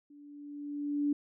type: tone with level ramp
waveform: sine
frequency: 290 Hz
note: D4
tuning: 22 cents flat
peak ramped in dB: -52 to -25 dBFS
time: 0.1-1.13 s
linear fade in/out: 5 ms
effects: none